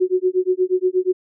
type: tone with tremolo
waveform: sine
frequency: 368.4 Hz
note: F#4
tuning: 7 cents flat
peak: -12 dBFS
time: 0-1.13 s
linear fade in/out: 20 ms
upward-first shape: sine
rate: 8.4 Hz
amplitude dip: 100%
effects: none